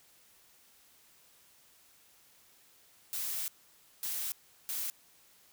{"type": "noise bursts at uneven times", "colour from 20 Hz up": "blue", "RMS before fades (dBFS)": -36, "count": 3, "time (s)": [[3.13, 3.48], [4.03, 4.32], [4.69, 4.9]], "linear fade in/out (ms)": 0, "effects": ["white hiss -63 dBFS RMS until 5.52 s"]}